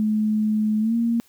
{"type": "tone with pitch glide", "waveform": "sine", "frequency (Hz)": [214.5, 232.6], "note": ["A3", "A#3"], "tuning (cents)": [-44, -4], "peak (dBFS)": -18, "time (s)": [0, 1.2], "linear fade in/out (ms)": 0, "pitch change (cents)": 140, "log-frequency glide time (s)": [0.8, 0.95], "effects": ["white hiss -58 dBFS RMS until 1.28 s"]}